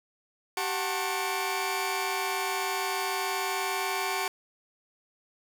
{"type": "tone cluster", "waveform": "sawtooth", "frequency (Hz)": [388.1, 736, 890, 1084, 2329], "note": ["G4", "F#5", "A5", "C#6", "D7"], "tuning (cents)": [-17, -9, 20, -39, -15], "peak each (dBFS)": [-31, -30, -31, -31, -33], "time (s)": [0.57, 4.28], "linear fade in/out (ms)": 2, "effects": []}